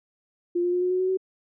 sine tone with pitch steps, 349.2 / 353.7 / 358.2 / 362.8 / 367.4 / 372.1 / 376.9 Hz, F4 / F4 / F4 / F#4 / F#4 / F#4 / F#4, 0 / +22 / +44 / -34 / -12 / +10 / +32 cents, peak -21 dBFS, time 0.55-1.173 s, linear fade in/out 10 ms, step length 89 ms, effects none

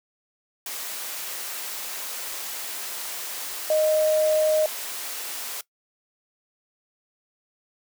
sine tone in noise, 620 Hz, D#5, 6 cents flat, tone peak -17 dBFS, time 3.7-4.66 s, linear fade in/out 2 ms, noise white, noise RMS -33 dBFS, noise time 0.66-5.61 s, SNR +13 dB, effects noise-tail reverb RT60 0.1 s tail -19 dB re dry + high-pass 400 Hz 12 dB/octave

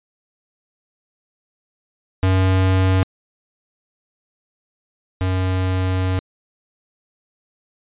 square tone pair in turn, 94 / 92.97 Hz, F#2 / F#2, +28 / +9 cents, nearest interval unison, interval 19 cents, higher first, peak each -14 / -18 dBFS, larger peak first, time 2.23-3.03 / 5.21-6.19 s, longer second, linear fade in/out 0 ms, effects resampled to 8000 Hz

